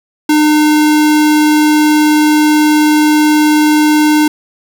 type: tone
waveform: square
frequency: 303.1 Hz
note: D#4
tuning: 45 cents flat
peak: -7 dBFS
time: 0.29-4.28 s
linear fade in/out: 5 ms
effects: 7-bit